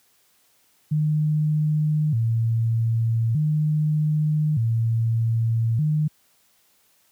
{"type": "tone with vibrato", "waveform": "sine", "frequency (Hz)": 132, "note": "C3", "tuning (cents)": 16, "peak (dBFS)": -18, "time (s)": [0.91, 6.08], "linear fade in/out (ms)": 10, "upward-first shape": "square", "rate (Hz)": 0.41, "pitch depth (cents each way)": 250, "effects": ["white hiss -62 dBFS RMS until 7.11 s", "high-pass 60 Hz 12 dB/octave"]}